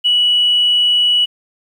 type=tone; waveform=sine; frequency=2940 Hz; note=F#7; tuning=12 cents flat; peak=-9 dBFS; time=0.04-1.26 s; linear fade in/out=20 ms; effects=tanh soft clip ceiling -5 dBFS + 8-bit